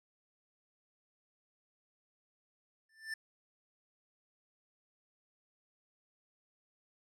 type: tone with exponential growth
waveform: square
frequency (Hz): 1772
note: A6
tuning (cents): +12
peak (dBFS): -35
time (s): 2.89-3.14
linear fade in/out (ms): 5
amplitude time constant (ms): 54
effects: low-pass 9000 Hz 12 dB/octave